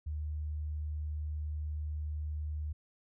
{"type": "tone", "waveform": "sine", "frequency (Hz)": 75.8, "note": "D#2", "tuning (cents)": -45, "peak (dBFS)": -34, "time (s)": [0.06, 2.73], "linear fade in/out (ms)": 10, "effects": []}